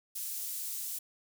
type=high-pass noise; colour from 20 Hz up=pink; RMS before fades=-38 dBFS; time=0.15-0.99 s; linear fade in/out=10 ms; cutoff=9300 Hz; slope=12 dB/octave; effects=none